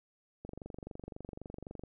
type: click train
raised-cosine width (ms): 2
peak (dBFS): -30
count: 34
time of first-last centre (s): 0.45-1.837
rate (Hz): 23.8
effects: none